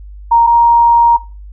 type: tone pair in turn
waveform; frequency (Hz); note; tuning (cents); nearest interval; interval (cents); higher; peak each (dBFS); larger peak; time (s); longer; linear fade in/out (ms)
sine; 932.3 / 938.2; A#5 / A#5; 0 / +11; unison; 11; second; -5; neither; 0.31-0.47 / 0.47-1.17; second; 10
effects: noise-tail reverb RT60 0.3 s tail -17 dB re dry + added 50 Hz sine -29 dBFS peak until 1.52 s